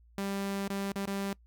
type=tone with dropouts; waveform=sawtooth; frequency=197.5 Hz; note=G3; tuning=13 cents sharp; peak=-28 dBFS; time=0.18-1.33 s; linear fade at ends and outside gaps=0 ms; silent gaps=0.678-0.701 / 0.919-0.958 / 1.054-1.075 s; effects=noise-tail reverb RT60 0.1 s tail -23 dB re dry + added 58 Hz sine -57 dBFS peak until 1.46 s